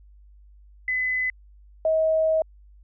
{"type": "tone pair in turn", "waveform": "sine", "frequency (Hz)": [2015, 636.5], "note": ["B6", "D#5"], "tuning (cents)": [34, 39], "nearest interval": "octave + minor sixth", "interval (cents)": 1995, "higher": "first", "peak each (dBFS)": [-22, -18], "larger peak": "second", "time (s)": [[0.88, 1.3], [1.85, 2.42]], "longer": "second", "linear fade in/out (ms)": 2, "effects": ["added 50 Hz sine -48 dBFS peak until 2.83 s"]}